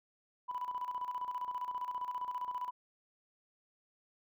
sine tone with tremolo, 992 Hz, B5, 7 cents sharp, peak -33 dBFS, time 0.48-2.71 s, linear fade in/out 20 ms, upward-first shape square, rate 15 Hz, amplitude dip 65%, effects tanh soft clip ceiling -30 dBFS

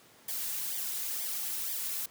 blue noise with flanger, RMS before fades -35 dBFS, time 0.28-2.06 s, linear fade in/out 5 ms, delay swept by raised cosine 0.72 to 3.22 ms, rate 2.1 Hz, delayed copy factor -0.9, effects pink hiss -58 dBFS RMS until 2.1 s + high-pass 150 Hz 12 dB/octave

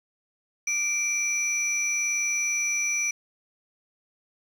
sine tone pair together, 2342 / 5901 Hz, D7 / F#8, -5 / -6 cents, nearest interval octave + major third, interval 1599 cents, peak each -25 dBFS, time 0.67-3.11 s, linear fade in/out 5 ms, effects tanh soft clip ceiling -19 dBFS + 8-bit

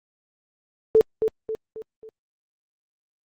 sine tone with echo, 440 Hz, A4, in tune, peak -11 dBFS, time 0.95-1.01 s, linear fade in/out 0 ms, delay 270 ms, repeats 4, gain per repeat -7 dB, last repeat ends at 2.09 s, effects Opus 32 kbps

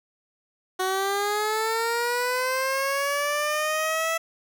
15% pulse linear sweep, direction up, 370 to 659.3 Hz, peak -17 dBFS, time 0.79-4.18 s, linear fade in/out 10 ms, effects none

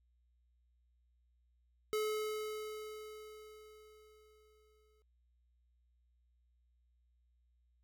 square tone with exponential decay, 429.2 Hz, A4, 43 cents flat, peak -33 dBFS, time 1.93-5.02 s, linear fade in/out 0 ms, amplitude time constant 670 ms, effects added 60 Hz sine -70 dBFS peak until 7.83 s

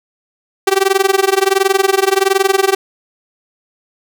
sawtooth tone with amplitude modulation, 387.6 Hz, G4, 20 cents flat, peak -3 dBFS, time 0.67-2.75 s, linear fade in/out 5 ms, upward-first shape sine, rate 21.4 Hz, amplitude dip 95%, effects none

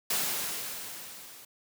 white noise with level ramp, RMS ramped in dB -28 to -50 dBFS, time 0.1-1.45 s, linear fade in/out 5 ms, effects high-pass 100 Hz 12 dB/octave

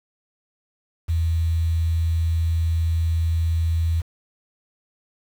sine tone with quantisation, 82.41 Hz, E2, in tune, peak -18 dBFS, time 1.08-4.02 s, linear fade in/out 20 ms, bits 7, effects none

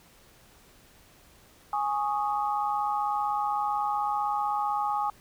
sine chord, Ab suspended fourth, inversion none, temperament equal, 830.6 / 1108.7 / 1244.5 Hz, Ab5 / Db6 / Eb6, 0 / 0 / 0 cents, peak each -27 / -33 / -32 dBFS, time 1.73-5.1 s, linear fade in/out 2 ms, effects pink hiss -57 dBFS RMS until 5.2 s

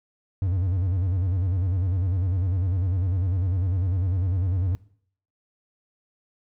triangle tone with vibrato, 91.6 Hz, F#2, 17 cents flat, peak -19 dBFS, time 0.42-4.75 s, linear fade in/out 0 ms, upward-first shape square, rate 10 Hz, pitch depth 95 cents each way, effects noise-tail reverb RT60 0.6 s tail -21 dB re dry

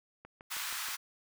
click train, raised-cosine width 0.5 ms, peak -34 dBFS, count 5, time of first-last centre 0.25-0.885 s, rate 6.3 Hz
pink high-pass noise, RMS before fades -38 dBFS, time 0.5-0.97 s, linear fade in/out 20 ms, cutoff 1100 Hz, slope 24 dB/octave
effects none

